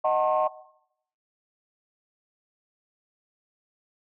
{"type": "chord", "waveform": "sine", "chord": "D# diminished seventh", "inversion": "none", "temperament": "just", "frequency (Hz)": [622.3, 746.7, 896, 1075.3], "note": ["D#5", "F#5", "A5", "C6"], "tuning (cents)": [0, 16, 31, 47], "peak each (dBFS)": [-23, -25, -29, -26], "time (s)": [0.04, 0.48], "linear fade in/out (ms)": 10, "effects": ["noise-tail reverb RT60 0.7 s tail -17 dB re dry", "tanh soft clip ceiling -13 dBFS"]}